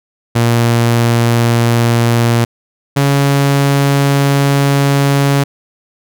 sawtooth tone pair in turn, 117.5 / 140.01 Hz, A#2 / C#3, +14 / +18 cents, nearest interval minor third, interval 304 cents, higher second, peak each -5 dBFS, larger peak neither, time 0.35-2.45 / 2.96-5.44 s, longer second, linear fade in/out 10 ms, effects none

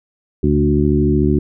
harmonic tone with a mistuned harmonic, 73.5 Hz, D2, 2 cents sharp, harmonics 1 / 2 / 3 / 4 / 5, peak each -18 / -18 / -18 / -18 / -18 dBFS, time 0.43-1.39 s, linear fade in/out 5 ms, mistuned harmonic 2, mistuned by -28 cents, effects none

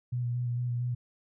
sine tone with vibrato, 121.8 Hz, B2, 24 cents flat, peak -28 dBFS, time 0.12-0.95 s, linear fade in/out 10 ms, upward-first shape square, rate 4.4 Hz, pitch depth 18 cents each way, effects none

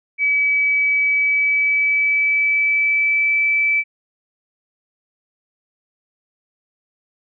sine tone with pitch glide, 2286 to 2313 Hz, D7 to D7, -47 to -27 cents, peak -14 dBFS, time 0.18-3.84 s, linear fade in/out 50 ms, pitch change +20 cents, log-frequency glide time 1.09-3.35 s, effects none

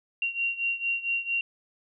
sine beating tone pair, 2755 / 2759.4 Hz, F7 / F7, -24 / -21 cents, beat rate 4.4 Hz, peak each -28 / -31 dBFS, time 0.22-1.41 s, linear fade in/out 2 ms, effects none

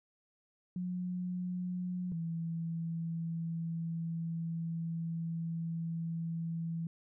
sine tone pair in turn, 180 / 165.57 Hz, F#3 / E3, -47 / +8 cents, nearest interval minor second, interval 145 cents, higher first, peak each -34 / -34 dBFS, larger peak neither, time 0.76-2.12 / 2.12-6.87 s, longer second, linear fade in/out 2 ms, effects none

